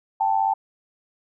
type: tone pair together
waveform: sine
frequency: 784 / 880.6 Hz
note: G5 / A5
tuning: 0 / +1 cents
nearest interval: major second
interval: 201 cents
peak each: -21 dBFS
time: 0.2-0.54 s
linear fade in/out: 10 ms
effects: none